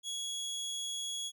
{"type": "tone", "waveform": "25% pulse", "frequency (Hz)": 3341, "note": "G#7", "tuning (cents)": 10, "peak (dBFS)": -32, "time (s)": [0.03, 1.32], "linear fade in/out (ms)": 50, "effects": []}